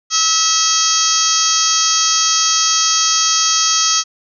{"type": "harmonic tone", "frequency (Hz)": 647, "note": "E5", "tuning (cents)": -32, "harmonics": [2, 3, 4, 5, 6, 7, 8, 9, 10], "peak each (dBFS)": [-20, -29, -29, -21, -27, -20, -20, -19, -17], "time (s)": [0.1, 4.04], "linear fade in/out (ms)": 50, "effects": []}